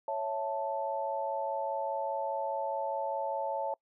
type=chord; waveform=sine; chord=A major; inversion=first; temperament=equal; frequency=554.4 / 659.3 / 880 Hz; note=C#5 / E5 / A5; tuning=0 / 0 / 0 cents; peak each=-35 / -37 / -34 dBFS; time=0.08-3.74 s; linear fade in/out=2 ms; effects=noise-tail reverb RT60 0.1 s tail -26 dB re dry